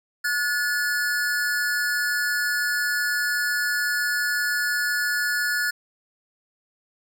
square tone pair together, 1449 / 1723.2 Hz, F#6 / A6, -37 / -37 cents, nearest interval minor third, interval 300 cents, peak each -25 / -26 dBFS, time 0.24-5.71 s, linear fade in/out 10 ms, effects none

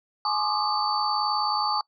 sine tone cluster, 845 / 1059 / 1162 / 1221 / 4550 Hz, G#5 / C6 / D6 / D#6 / C#8, +30 / +21 / -19 / -33 / +44 cents, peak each -27 / -32 / -31 / -30 / -29 dBFS, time 0.25-1.81 s, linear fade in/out 2 ms, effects noise-tail reverb RT60 0.1 s tail -23 dB re dry

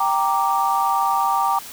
sine chord, G minor, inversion none, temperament equal, 784 / 932.3 / 1174.7 Hz, G5 / Bb5 / D6, 0 / 0 / 0 cents, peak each -21 dBFS, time 0-1.59 s, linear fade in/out 5 ms, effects white hiss -37 dBFS RMS until 1.72 s

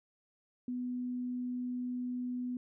sine tone, 248.2 Hz, B3, 9 cents sharp, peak -34 dBFS, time 0.68-2.57 s, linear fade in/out 2 ms, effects none

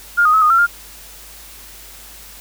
sine tone with pitch steps, 1411 / 1241 / 1288 / 1232 / 1352 / 1405 Hz, F6 / D#6 / E6 / D#6 / E6 / F6, +17 / -5 / -41 / -17 / +43 / +10 cents, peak -9 dBFS, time 0.17-0.668 s, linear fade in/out 20 ms, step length 83 ms, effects added 50 Hz sine -44 dBFS peak until 2.4 s + white hiss -39 dBFS RMS until 2.4 s

